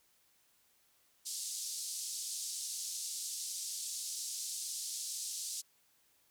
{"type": "band-pass noise", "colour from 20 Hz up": "white", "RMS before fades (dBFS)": -41, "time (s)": [1.25, 5.62], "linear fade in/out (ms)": 20, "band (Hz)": [4400, 9400], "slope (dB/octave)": 24, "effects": ["white hiss -71 dBFS RMS until 6.3 s"]}